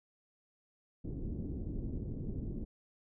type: low-pass noise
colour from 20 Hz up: pink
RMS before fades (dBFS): -39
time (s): 1.04-2.65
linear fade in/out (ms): 10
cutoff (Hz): 350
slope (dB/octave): 24
effects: none